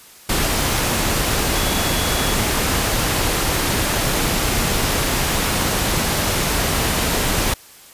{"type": "tone in noise", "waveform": "sine", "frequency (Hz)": 3376, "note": "G#7", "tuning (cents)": 28, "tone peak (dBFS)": -29, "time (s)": [1.55, 2.34], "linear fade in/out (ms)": 5, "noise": "pink", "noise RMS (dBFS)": -19, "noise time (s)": [0.29, 7.54], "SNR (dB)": -13, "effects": ["white hiss -44 dBFS RMS until 7.93 s", "resampled to 32000 Hz"]}